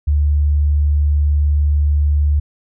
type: tone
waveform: sine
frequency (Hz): 73.42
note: D2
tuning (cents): 0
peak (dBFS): -11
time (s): 0.07-2.4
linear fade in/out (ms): 10
effects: none